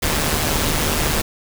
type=noise with amplitude modulation; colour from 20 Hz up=pink; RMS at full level=-17 dBFS; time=0.02-1.22 s; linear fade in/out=10 ms; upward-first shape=sine; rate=153 Hz; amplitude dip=55%; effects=none